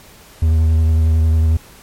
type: tone with vibrato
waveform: triangle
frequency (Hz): 79.9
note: D#2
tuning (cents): +47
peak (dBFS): -8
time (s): 0.42-1.57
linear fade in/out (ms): 5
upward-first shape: sine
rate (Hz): 11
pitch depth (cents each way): 23
effects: pink hiss -43 dBFS RMS until 1.82 s + MP3 64 kbps